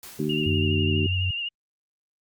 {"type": "noise with exponential decay", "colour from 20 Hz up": "white", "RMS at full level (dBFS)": -40, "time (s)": [0.03, 1], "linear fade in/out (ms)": 0, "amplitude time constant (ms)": 210}
{"type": "harmonic tone", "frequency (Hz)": 76, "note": "D#2", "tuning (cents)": -40, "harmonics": [2, 3, 4, 5], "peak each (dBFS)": [-29, -29, -29, -29], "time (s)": [0.19, 1.07], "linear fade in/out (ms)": 5}
{"type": "tone with vibrato", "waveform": "sine", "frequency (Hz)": 2809, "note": "F7", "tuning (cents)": 9, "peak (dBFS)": -27, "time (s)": [0.29, 1.49], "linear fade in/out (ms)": 10, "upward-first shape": "triangle", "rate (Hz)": 12, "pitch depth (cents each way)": 46}
{"type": "tone", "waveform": "sine", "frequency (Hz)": 92.5, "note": "F#2", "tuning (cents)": 0, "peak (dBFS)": -23, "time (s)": [0.46, 1.31], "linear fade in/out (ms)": 5}
{"effects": ["Opus 48 kbps"]}